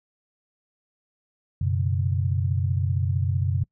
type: chord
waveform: sine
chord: F# suspended fourth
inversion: none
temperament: just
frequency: 92.5 / 123.33 / 138.75 Hz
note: F#2 / B2 / C#3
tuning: 0 / -2 / +2 cents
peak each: -23 / -27 / -28 dBFS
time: 1.61-3.64 s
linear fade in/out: 5 ms
effects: noise-tail reverb RT60 0.1 s tail -24 dB re dry